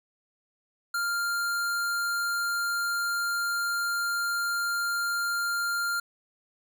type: tone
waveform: square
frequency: 1396.9 Hz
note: F6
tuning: in tune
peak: -27 dBFS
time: 0.94-6 s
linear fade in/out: 5 ms
effects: none